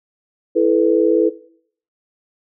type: chord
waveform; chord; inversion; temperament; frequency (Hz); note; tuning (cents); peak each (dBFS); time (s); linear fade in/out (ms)
sine; E suspended fourth; none; equal with one note detuned; 329.6 / 434.2 / 493.9; E4 / A4 / B4; 0 / -23 / 0; -16; 0.55-1.3; 20
effects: noise-tail reverb RT60 0.6 s tail -18 dB re dry